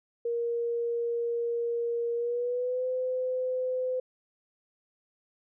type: tone with pitch glide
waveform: sine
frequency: 470.1 to 509.7 Hz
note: A#4 to C5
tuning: +15 to -45 cents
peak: -27 dBFS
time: 0.25-4 s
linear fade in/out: 5 ms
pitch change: +140 cents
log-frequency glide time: 2.15-2.86 s
effects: none